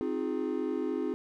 triangle chord, F minor seventh, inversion second, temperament equal with one note detuned, 261.6 / 311.1 / 355.3 / 415.3 Hz, C4 / Eb4 / F4 / Ab4, 0 / 0 / +30 / 0 cents, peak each -33 dBFS, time 0.01-1.14 s, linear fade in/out 0 ms, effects none

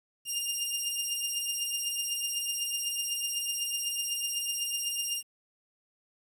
15% pulse beating tone pair, 2806 / 2814 Hz, F7 / F7, +8 / +12 cents, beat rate 8 Hz, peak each -25 / -28 dBFS, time 0.25-5.23 s, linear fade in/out 50 ms, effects 10-bit

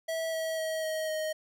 square tone with pitch steps, 651 / 644.3 / 637.6 / 631 / 624.5 Hz, E5 / E5 / D#5 / D#5 / D#5, -22 / -40 / +42 / +24 / +6 cents, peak -31 dBFS, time 0.08-1.33 s, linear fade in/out 10 ms, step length 250 ms, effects none

